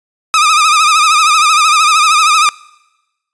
sawtooth tone with vibrato, 1244.5 Hz, D#6, in tune, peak -3 dBFS, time 0.34-2.49 s, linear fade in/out 0 ms, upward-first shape sine, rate 13 Hz, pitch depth 82 cents each way, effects noise-tail reverb RT60 1.0 s tail -23 dB re dry + resampled to 22050 Hz

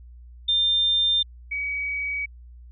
sine tone pair in turn, 3600 / 2268 Hz, A7 / C#7, +39 / +39 cents, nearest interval minor sixth, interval 800 cents, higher first, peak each -18 / -25 dBFS, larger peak first, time 0.48-1.23 / 1.51-2.26 s, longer neither, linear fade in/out 10 ms, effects added 60 Hz sine -42 dBFS peak until 2.71 s

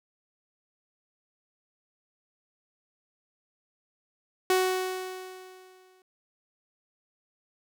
sawtooth tone with exponential decay, 371.8 Hz, F#4, 8 cents sharp, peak -16 dBFS, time 4.5-6.02 s, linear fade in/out 2 ms, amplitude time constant 330 ms, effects none

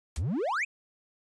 white noise with exponential decay, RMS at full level -37 dBFS, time 0.16-0.23 s, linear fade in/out 1 ms, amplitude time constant 15 ms
triangle exponential sweep, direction up, 62.7 to 2651 Hz, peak -25 dBFS, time 0.17-0.65 s, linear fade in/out 10 ms
effects resampled to 22050 Hz

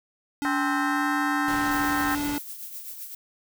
square tone with pitch glide, 286 to 290.5 Hz, D4 to D4, -46 to -19 cents, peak -27 dBFS, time 0.42-2.38 s, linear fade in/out 0 ms, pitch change +27 cents, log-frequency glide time 0.77-1.05 s
harmonic tone, 261.6 Hz, C4, in tune, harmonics 3 / 4 / 5 / 6 / 7, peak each -31 / -31 / -31 / -31 / -31 dBFS, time 0.45-2.15 s, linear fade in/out 0 ms
pink noise, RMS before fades -36 dBFS, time 1.48-2.37 s, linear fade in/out 0 ms
violet noise with tremolo, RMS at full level -36 dBFS, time 1.71-3.15 s, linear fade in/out 5 ms, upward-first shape triangle, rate 7.8 Hz, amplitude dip 55%
effects none

